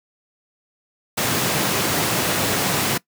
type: high-pass noise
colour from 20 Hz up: pink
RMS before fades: -21 dBFS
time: 1.17-2.98 s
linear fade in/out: 10 ms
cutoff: 110 Hz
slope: 24 dB/octave
effects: noise-tail reverb RT60 0.1 s tail -21 dB re dry